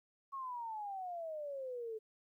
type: exponential sweep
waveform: sine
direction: down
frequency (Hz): 1108.7 to 430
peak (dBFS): -40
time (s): 0.32-1.99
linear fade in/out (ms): 20
effects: 13-bit